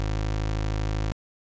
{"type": "tone", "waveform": "25% pulse", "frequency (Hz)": 52.8, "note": "G#1", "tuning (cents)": 29, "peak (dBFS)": -21, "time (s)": [0, 1.12], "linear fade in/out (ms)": 0, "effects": ["resampled to 16000 Hz"]}